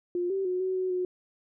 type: tone with pitch steps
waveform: sine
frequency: 353.2 / 387 / 364.7 / 374.5 / 371.6 / 363.8 Hz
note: F4 / G4 / F#4 / F#4 / F#4 / F#4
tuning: +20 / -22 / -25 / +21 / +7 / -29 cents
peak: -26 dBFS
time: 0.15-1.05 s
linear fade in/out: 2 ms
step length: 150 ms
effects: none